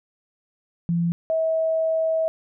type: tone pair in turn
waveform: sine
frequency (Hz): 170.3 / 644.8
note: F3 / E5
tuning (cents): -43 / -38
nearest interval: octave + major seventh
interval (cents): 2305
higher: second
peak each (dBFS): -19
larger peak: neither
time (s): 0.89-1.12 / 1.3-2.28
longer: second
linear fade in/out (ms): 0
effects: none